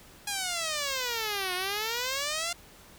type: exponential two-way sweep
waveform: 5% pulse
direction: down then up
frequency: 830.6 to 357.9 to 703 Hz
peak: -18 dBFS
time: 0.27-2.53 s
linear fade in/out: 5 ms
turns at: 1.54 s
effects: pink hiss -53 dBFS RMS until 2.98 s